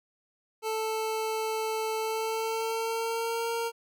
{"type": "tone with pitch glide", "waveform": "25% pulse", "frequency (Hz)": [440, 462.1], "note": ["A4", "A#4"], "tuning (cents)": [0, -15], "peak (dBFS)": -25, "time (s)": [0.62, 3.72], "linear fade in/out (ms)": 50, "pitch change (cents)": 85, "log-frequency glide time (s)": [1.97, 3.5], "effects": []}